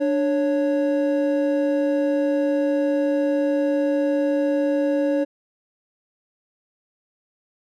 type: tone pair together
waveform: triangle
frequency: 294.4 / 554.4 Hz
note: D4 / C#5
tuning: +4 / 0 cents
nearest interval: major seventh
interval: 1096 cents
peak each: -19 dBFS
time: 0-5.25 s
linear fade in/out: 20 ms
effects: none